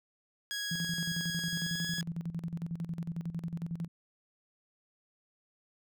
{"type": "tone with pitch glide", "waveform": "15% pulse", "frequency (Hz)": [1658, 1674.4], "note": ["G#6", "G#6"], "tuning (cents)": [-3, 14], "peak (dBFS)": -28, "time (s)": [0.51, 2.01], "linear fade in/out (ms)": 0, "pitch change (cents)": 17, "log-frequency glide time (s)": [1.48, 1.82]}
{"type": "tone with tremolo", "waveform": "sine", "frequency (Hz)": 167.5, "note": "E3", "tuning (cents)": 28, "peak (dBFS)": -32, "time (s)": [0.71, 3.88], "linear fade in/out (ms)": 5, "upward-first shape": "square", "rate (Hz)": 11, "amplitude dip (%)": 75}
{"effects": []}